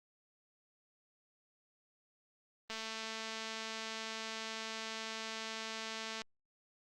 click train, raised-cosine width 0.2 ms, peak -25 dBFS, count 782, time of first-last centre 2.7-6.218 s, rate 222 Hz, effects Opus 32 kbps

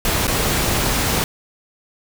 pink noise with dropouts, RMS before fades -19 dBFS, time 0.05-1.24 s, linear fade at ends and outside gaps 1 ms, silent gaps 0.27-0.278 s, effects none

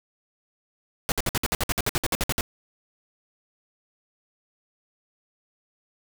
pink noise bursts, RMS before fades -24 dBFS, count 16, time 1.09-2.409 s, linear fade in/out 0 ms, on 29 ms, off 57 ms, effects none

